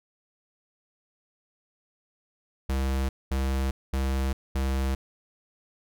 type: tone bursts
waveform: square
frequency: 66.6 Hz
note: C2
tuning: 31 cents sharp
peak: -25 dBFS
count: 4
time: 2.69-4.95 s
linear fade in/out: 5 ms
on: 400 ms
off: 220 ms
effects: none